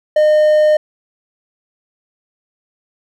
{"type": "tone", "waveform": "triangle", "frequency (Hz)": 610, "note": "D#5", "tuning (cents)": -34, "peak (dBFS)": -6, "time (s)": [0.16, 0.77], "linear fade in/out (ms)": 5, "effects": []}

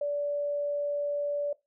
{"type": "tone", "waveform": "sine", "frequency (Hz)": 579, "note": "D5", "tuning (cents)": -25, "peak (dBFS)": -27, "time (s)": [0.01, 1.53], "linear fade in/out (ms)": 5, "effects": ["noise-tail reverb RT60 0.2 s tail -19 dB re dry"]}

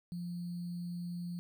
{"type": "tone with sample-and-hold", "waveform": "sine", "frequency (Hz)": 174.61, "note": "F3", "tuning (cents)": 0, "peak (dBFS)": -37, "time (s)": [0.12, 1.39], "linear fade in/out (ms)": 0, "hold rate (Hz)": 4410, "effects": []}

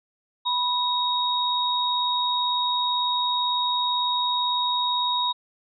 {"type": "tone pair together", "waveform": "sine", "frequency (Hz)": [984, 3762], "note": ["B5", "A#7"], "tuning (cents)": [-7, 15], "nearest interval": "octave + major seventh", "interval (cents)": 2322, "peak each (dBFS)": -24, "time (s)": [0.45, 5.33], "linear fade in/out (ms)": 20, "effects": []}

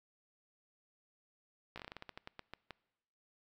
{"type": "slowing click train", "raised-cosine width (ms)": 0.3, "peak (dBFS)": -29, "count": 15, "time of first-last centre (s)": [1.76, 2.707], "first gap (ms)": 16, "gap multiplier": 1.2, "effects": ["noise-tail reverb RT60 1.0 s tail -23 dB re dry"]}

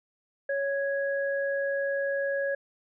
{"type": "tone pair together", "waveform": "sine", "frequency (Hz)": [556.1, 1661.2], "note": ["C#5", "G#6"], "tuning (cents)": [5, 0], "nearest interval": "octave + perfect fifth", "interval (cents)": 1895, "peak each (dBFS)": [-27, -32], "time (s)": [0.49, 2.55], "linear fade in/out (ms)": 5, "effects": []}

